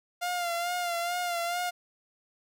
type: tone with vibrato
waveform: sawtooth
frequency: 698.5 Hz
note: F5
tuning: in tune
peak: -25 dBFS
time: 0.21-1.71 s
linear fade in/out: 20 ms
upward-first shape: sine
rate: 2.3 Hz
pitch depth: 43 cents each way
effects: none